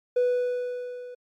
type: tone with level ramp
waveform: triangle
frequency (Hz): 493.9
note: B4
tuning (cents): 0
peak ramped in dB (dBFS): -15 to -36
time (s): 0.16-1.15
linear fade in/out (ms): 10
effects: tanh soft clip ceiling -15 dBFS + MP3 64 kbps